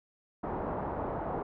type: low-pass noise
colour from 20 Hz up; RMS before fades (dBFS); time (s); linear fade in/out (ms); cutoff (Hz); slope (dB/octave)
white; -35; 0.43-1.43; 10; 960; 24
effects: none